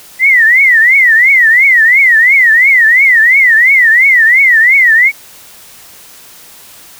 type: tone with vibrato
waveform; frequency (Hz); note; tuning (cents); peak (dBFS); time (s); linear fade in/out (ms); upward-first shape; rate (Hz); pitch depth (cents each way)
sine; 1976; B6; 0; -3; 0.19-5.12; 50; triangle; 2.9; 230
effects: white hiss -36 dBFS RMS until 6.99 s